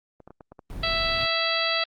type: clicks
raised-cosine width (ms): 1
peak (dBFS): -29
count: 8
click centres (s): 0.203 / 0.276 / 0.306 / 0.408 / 0.52 / 0.592 / 0.731 / 0.762
type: noise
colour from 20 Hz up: brown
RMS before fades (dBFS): -35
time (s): 0.7-1.26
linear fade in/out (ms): 0
type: harmonic tone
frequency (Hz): 660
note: E5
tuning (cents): +2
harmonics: 1 / 2 / 3 / 4 / 5 / 6 / 7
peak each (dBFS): -30 / -30 / -30 / -30 / -30 / -30 / -30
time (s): 0.83-1.84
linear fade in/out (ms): 5
effects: Opus 24 kbps